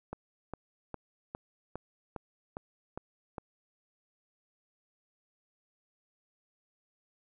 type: click train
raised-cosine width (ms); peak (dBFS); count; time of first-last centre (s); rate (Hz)
1; -24; 9; 0.13-3.382; 2.46
effects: none